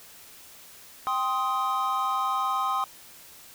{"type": "chord", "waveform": "triangle", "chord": "C minor", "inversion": "second", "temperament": "just", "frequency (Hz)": [784.9, 1046.5, 1255.8], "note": ["G5", "C6", "Eb6"], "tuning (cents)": [2, 0, 16], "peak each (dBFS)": [-29, -26, -26], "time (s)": [1.07, 2.84], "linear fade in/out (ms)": 0, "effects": ["white hiss -49 dBFS RMS until 3.54 s"]}